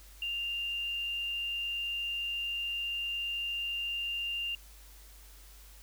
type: tone with frequency modulation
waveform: sine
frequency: 2794 Hz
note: F7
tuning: in tune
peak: -32 dBFS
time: 0.22-4.55 s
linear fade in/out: 2 ms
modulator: 68.7 Hz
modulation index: 0.4
effects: added 50 Hz sine -52 dBFS peak until 5.82 s + white hiss -57 dBFS RMS until 5.82 s